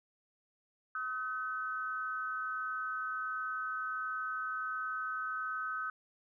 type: tone pair together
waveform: sine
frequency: 1275.6 / 1517 Hz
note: D#6 / F#6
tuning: +43 / +43 cents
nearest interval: minor third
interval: 300 cents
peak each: -37 / -38 dBFS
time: 0.95-5.9 s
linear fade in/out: 2 ms
effects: none